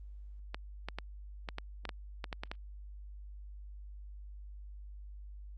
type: clicks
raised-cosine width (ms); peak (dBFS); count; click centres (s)
0.3; -22; 11; 0.545 / 0.886 / 0.986 / 1.488 / 1.584 / 1.853 / 1.892 / 2.242 / 2.328 / 2.435 / 2.515
effects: added 50 Hz sine -45 dBFS peak until 5.57 s + Opus 32 kbps